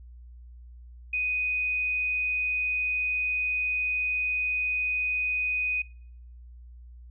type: tone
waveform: sine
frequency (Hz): 2493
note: D#7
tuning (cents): +3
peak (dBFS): -25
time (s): 1.13-5.82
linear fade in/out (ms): 5
effects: noise-tail reverb RT60 0.7 s tail -26 dB re dry + added 60 Hz sine -44 dBFS peak until 7.1 s